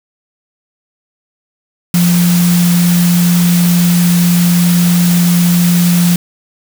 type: tone in noise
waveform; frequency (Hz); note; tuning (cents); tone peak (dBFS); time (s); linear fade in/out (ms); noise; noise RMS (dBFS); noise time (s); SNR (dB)
sine; 174.61; F3; 0; -7; 1.94-6.16; 2; white; -19; 1.94-6.16; +9
effects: none